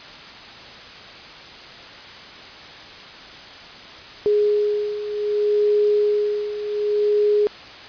sine beating tone pair, 416.4 / 417.05 Hz, G#4 / G#4, +5 / +7 cents, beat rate 0.65 Hz, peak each -23 / -18 dBFS, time 4.26-7.47 s, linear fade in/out 0 ms, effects white hiss -39 dBFS RMS until 7.88 s + resampled to 11025 Hz

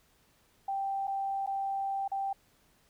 sine tone with dropouts, 784 Hz, G5, in tune, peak -30 dBFS, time 0.68-2.33 s, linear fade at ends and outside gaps 5 ms, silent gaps 1.072-1.077 / 1.463-1.473 / 2.079-2.116 s, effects pink hiss -67 dBFS RMS until 2.89 s

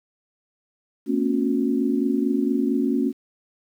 sine tone cluster, 227.7 / 251.7 / 276.5 / 362.1 Hz, A#3 / B3 / C#4 / F#4, -40 / +33 / -4 / -37 cents, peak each -24 / -28 / -22 / -27 dBFS, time 1.06-3.13 s, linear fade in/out 50 ms, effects 9-bit

